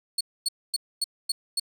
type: tone bursts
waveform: 30% pulse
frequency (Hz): 4379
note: C#8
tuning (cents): -22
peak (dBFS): -20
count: 6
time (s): 0.18-1.598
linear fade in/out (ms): 5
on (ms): 28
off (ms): 250
effects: none